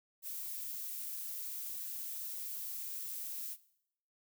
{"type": "noise", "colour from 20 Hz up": "violet", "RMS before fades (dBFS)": -42, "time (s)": [0.22, 3.57], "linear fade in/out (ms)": 50, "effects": ["noise-tail reverb RT60 0.7 s tail -18 dB re dry"]}